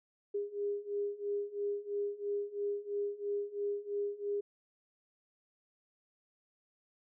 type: beating tone pair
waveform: sine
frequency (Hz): 405.8 / 408.8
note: G#4 / G#4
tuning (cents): -40 / -27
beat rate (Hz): 3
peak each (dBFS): -38 / -36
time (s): 0.34-4.41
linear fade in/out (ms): 10
effects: none